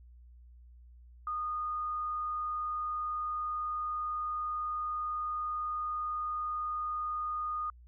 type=tone; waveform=sine; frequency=1229 Hz; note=D#6; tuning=22 cents flat; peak=-32 dBFS; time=1.27-7.7 s; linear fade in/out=2 ms; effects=added 60 Hz sine -52 dBFS peak until 7.87 s